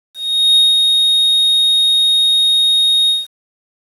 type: tone with ADSR envelope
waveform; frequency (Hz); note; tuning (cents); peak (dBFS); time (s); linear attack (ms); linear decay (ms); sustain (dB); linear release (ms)
triangle; 3729; A#7; 0; -5; 0.14-3.27; 420; 190; -3; 180
effects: resampled to 32000 Hz + 7-bit